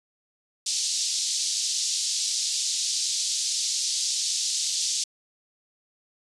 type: band-pass noise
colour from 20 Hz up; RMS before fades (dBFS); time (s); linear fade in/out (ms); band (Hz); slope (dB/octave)
white; -27; 0.66-5.04; 5; 4000 to 7000; 24
effects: resampled to 24000 Hz